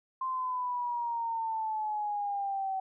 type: exponential sweep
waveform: sine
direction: down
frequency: 1049 to 761 Hz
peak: -30 dBFS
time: 0.21-2.8 s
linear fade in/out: 5 ms
effects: none